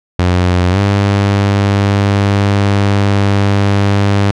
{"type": "tone with pitch glide", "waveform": "sawtooth", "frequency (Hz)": [89.8, 100.22], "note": ["F2", "G2"], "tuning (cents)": [49, 39], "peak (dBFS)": -5, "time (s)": [0.19, 4.31], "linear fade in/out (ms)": 0, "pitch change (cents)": 190, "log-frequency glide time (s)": [0.7, 0.79], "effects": ["low-pass 5000 Hz 12 dB/octave"]}